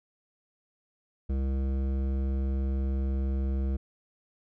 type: tone with hard clipping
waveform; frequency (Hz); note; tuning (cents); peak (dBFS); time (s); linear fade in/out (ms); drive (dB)
sine; 66.9; C2; +39; -28; 1.29-3.77; 10; 13
effects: none